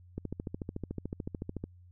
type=click train; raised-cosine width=3 ms; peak=-23 dBFS; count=21; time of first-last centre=0.18-1.64 s; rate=13.7 Hz; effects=added 89 Hz sine -53 dBFS peak until 1.91 s